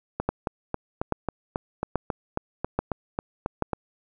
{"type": "two click trains", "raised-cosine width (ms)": 1, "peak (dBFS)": [-9, -12], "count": [5, 14], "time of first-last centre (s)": [[0.29, 3.623], [0.2, 3.733]], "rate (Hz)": [1.2, 3.68], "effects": []}